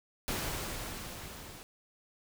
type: noise with level ramp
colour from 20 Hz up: pink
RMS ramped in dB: -34 to -49 dBFS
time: 0.28-1.63 s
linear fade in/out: 0 ms
effects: none